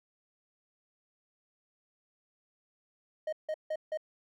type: tone bursts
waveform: triangle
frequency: 622.3 Hz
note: D#5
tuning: in tune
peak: -29 dBFS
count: 4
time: 3.27-3.974 s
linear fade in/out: 5 ms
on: 56 ms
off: 160 ms
effects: none